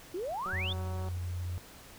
sine exponential sweep, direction up, 329.6 to 3664 Hz, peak -33 dBFS, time 0.14-0.73 s, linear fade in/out 5 ms
click train, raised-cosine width 1 ms, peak -31 dBFS, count 118, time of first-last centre 0.46-1.086 s, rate 187 Hz
sine tone, 88.7 Hz, F2, 27 cents sharp, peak -33 dBFS, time 0.53-1.58 s, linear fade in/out 0 ms
effects pink hiss -52 dBFS RMS until 1.98 s

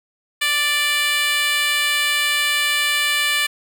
10% pulse tone with high-pass filter, 587.3 Hz, D5, in tune, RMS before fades -19 dBFS, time 0.41-3.47 s, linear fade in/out 10 ms, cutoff 1900 Hz, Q 1.2, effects none

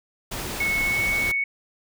pink noise, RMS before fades -31 dBFS, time 0.31-1.32 s, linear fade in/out 10 ms
sine tone with pitch glide, 2200 to 2219 Hz, C#7 to C#7, -14 to +1 cents, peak -21 dBFS, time 0.6-1.44 s, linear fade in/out 5 ms, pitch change +15 cents, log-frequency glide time 0.81-1.06 s
effects none

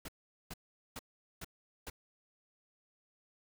pink noise bursts, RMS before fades -44 dBFS, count 5, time 0.05-1.9 s, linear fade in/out 5 ms, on 34 ms, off 420 ms, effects none

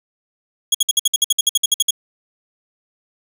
20% pulse tone bursts, 3322 Hz, G#7, in tune, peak -6 dBFS, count 15, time 0.72-1.908 s, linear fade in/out 5 ms, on 26 ms, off 57 ms, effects none

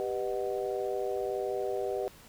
harmonic tone with a mistuned harmonic, 123.47 Hz, B2, in tune, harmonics 3 / 4 / 5 / 6, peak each -33 / -35 / -37 / -39 dBFS, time 0-2.08 s, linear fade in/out 0 ms, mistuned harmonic 3, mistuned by +100 cents, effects pink hiss -54 dBFS RMS until 2.28 s

